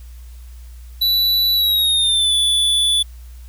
square tone with pitch glide, 3955 to 3463 Hz, B7 to A7, +2 to -28 cents, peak -14 dBFS, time 1.01-3.03 s, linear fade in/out 10 ms, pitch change -230 cents, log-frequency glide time 1.54-2.34 s, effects added 60 Hz sine -34 dBFS peak until 3.48 s + white hiss -52 dBFS RMS until 3.48 s

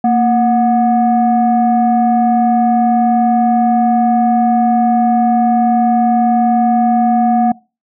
sine tone pair together, 230.3 / 731.2 Hz, A#3 / F#5, -21 / -21 cents, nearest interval octave + minor sixth, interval 2000 cents, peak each -10 dBFS, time 0.04-7.52 s, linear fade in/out 5 ms, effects noise-tail reverb RT60 0.3 s tail -24 dB re dry + tanh soft clip ceiling -4 dBFS

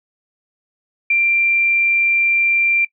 sine tone, 2367 Hz, D7, 13 cents sharp, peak -12 dBFS, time 1.1-2.85 s, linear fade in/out 5 ms, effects noise-tail reverb RT60 0.1 s tail -22 dB re dry

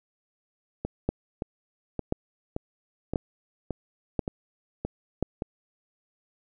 two click trains, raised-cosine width 2 ms, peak -11 / -16 dBFS, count 5 / 9, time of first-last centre 1.09-5.227 / 0.85-5.421 s, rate 0.967 / 1.75 Hz, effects none

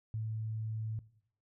sine tone, 110 Hz, A2, in tune, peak -34 dBFS, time 0.14-0.99 s, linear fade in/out 0 ms, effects noise-tail reverb RT60 0.7 s tail -19 dB re dry

